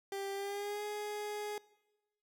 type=tone with pitch glide; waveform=30% pulse; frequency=394.2 to 417.6 Hz; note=G4 to G#4; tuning=+10 to +10 cents; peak=-35 dBFS; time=0.12-1.58 s; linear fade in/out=2 ms; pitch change=+100 cents; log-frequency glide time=0.33-0.84 s; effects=noise-tail reverb RT60 1.0 s tail -21 dB re dry